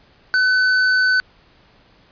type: tone with hard clipping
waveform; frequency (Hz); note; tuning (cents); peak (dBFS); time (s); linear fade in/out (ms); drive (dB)
triangle; 1509; F#6; +34; -15; 0.34-1.2; 0; 18
effects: pink hiss -53 dBFS RMS until 2.11 s + resampled to 11025 Hz